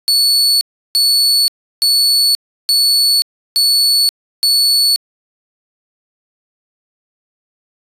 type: tone bursts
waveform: 40% pulse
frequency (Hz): 4435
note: C#8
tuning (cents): 0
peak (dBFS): -8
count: 6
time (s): 0.08-4.96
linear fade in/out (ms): 0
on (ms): 530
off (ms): 340
effects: resampled to 32000 Hz